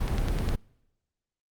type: noise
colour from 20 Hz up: brown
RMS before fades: -27 dBFS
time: 0-0.56 s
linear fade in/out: 10 ms
type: click train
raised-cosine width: 0.2 ms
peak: -17 dBFS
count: 5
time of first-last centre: 0.08-0.489 s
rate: 9.77 Hz
effects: noise-tail reverb RT60 1.0 s tail -26 dB re dry + Opus 32 kbps